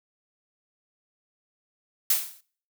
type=noise with exponential decay; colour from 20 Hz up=blue; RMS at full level=-18 dBFS; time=2.1-2.41 s; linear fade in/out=5 ms; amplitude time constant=66 ms; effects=noise-tail reverb RT60 0.5 s tail -23 dB re dry